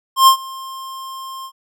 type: tone with ADSR envelope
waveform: square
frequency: 1060 Hz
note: C6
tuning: 22 cents sharp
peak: -5 dBFS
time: 0.16-1.52 s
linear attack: 110 ms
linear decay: 94 ms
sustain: -24 dB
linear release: 70 ms
effects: none